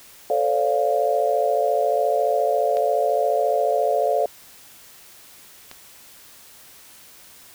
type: chord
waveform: sine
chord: D minor seventh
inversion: second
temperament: equal with one note detuned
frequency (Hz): 440 / 523.3 / 577.6 / 698.5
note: A4 / C5 / D5 / F5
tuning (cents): 0 / 0 / -29 / 0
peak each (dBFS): -24 / -25 / -22 / -22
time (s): 0.3-4.26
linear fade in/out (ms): 2
type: clicks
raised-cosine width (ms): 0.2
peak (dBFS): -20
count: 2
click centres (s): 2.77 / 5.714
effects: white hiss -47 dBFS RMS until 7.54 s